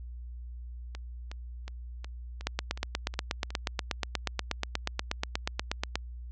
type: two click trains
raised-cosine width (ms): 0.2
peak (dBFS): -24 / -11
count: 8 / 30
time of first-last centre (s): 0.95-3.505 / 2.47-5.956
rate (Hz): 2.74 / 8.32
effects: added 60 Hz sine -39 dBFS peak until 6.31 s + low-pass 7000 Hz 12 dB/octave